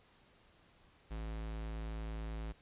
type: tone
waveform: square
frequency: 54.6 Hz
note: A1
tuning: 13 cents flat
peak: -40 dBFS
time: 1.1-2.53 s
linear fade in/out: 20 ms
effects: pink hiss -66 dBFS RMS until 2.61 s + resampled to 8000 Hz